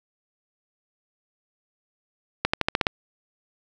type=accelerating click train; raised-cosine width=0.3 ms; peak=-4 dBFS; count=7; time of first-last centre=2.45-2.868 s; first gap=85 ms; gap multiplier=0.92; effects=none